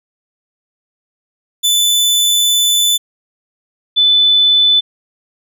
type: tone pair in turn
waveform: sawtooth / sine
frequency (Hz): 3502 / 3502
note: A7 / A7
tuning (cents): -9 / -9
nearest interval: unison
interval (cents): 0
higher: neither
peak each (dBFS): -7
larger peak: neither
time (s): 1.63-2.98 / 3.96-4.81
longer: first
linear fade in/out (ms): 20
effects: none